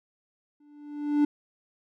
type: tone with exponential growth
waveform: triangle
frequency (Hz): 293.7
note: D4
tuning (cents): 0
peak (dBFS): -15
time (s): 0.6-1.25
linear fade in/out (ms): 5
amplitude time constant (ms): 140
effects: none